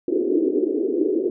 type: band-pass noise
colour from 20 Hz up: pink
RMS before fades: -21 dBFS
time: 0.08-1.3 s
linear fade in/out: 2 ms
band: 310 to 410 Hz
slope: 48 dB/octave
effects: none